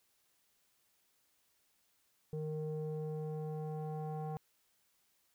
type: tone with low-pass filter sweep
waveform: square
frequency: 154.4 Hz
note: D#3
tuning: 13 cents flat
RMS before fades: -40 dBFS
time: 2.33-4.37 s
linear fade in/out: 0 ms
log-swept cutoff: 430 to 810 Hz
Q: 2.9
effects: white hiss -75 dBFS RMS until 5.34 s